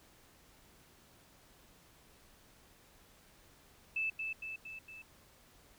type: tone with echo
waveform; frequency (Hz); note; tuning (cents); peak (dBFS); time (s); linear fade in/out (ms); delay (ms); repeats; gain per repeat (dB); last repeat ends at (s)
sine; 2630; E7; -5; -32; 3.96-4.1; 5; 230; 4; -4; 5.02
effects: pink hiss -63 dBFS RMS until 5.78 s